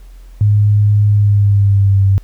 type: tone with pitch glide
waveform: sine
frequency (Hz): 103.83 to 97.44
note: G#2 to G2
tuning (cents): 0 to -10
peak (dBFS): -7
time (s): 0.41-2.18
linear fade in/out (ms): 0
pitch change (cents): -110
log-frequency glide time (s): 1.1-2.07
effects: added 43 Hz sine -33 dBFS peak until 2.23 s + pink hiss -52 dBFS RMS until 2.23 s